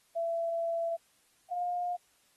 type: tone pair in turn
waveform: sine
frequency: 670 / 709.8 Hz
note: E5 / F5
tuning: +28 / +28 cents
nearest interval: minor second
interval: 100 cents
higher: second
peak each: -29 / -30 dBFS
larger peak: first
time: 0.15-0.97 / 1.5-1.97 s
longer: first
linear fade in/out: 20 ms
effects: white hiss -68 dBFS RMS until 2.36 s + AAC 32 kbps